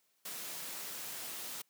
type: noise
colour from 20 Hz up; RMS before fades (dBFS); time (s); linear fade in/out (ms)
white; -43; 0.25-1.62; 5
effects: white hiss -75 dBFS RMS until 1.69 s + high-pass 150 Hz 12 dB/octave